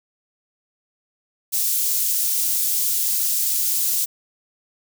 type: high-pass noise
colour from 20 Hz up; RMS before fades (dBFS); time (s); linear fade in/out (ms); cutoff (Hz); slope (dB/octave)
white; -21; 1.52-4.06; 20; 6100; 12
effects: none